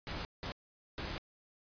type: noise bursts at uneven times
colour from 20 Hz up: pink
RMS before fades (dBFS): -40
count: 3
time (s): 0.07-0.25 / 0.43-0.52 / 0.98-1.18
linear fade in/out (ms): 0
effects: resampled to 11025 Hz